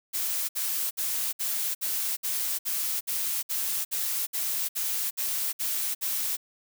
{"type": "noise bursts", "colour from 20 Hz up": "blue", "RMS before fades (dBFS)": -29, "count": 15, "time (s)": [0.13, 6.37], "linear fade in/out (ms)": 20, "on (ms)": 360, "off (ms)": 60, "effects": []}